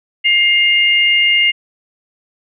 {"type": "tone pair together", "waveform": "sine", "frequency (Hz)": [2117, 2826], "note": ["C7", "F7"], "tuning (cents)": [20, 20], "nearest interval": "perfect fourth", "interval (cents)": 500, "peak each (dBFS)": -12, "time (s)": [0.24, 1.52], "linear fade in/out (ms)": 20, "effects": []}